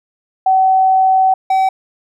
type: tone pair in turn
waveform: sine / triangle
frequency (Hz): 759 / 763.4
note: F#5 / G5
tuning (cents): +44 / -46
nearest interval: unison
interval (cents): 10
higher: second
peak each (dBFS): -8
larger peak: neither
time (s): 0.46-1.34 / 1.5-1.69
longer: first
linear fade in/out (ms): 5
effects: none